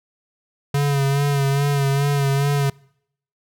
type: tone with vibrato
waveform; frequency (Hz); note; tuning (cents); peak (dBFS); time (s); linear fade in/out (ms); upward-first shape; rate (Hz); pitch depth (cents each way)
square; 140.4; C#3; +22; -17; 0.74-2.7; 5; sine; 2.4; 38
effects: noise-tail reverb RT60 0.7 s tail -25 dB re dry